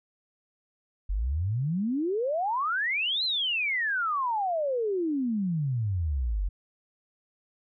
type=exponential two-way sweep; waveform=sine; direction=up then down; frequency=43.65 to 4186 to 43.65 Hz; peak=-25 dBFS; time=1.09-6.49 s; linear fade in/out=10 ms; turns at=3.24 s; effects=none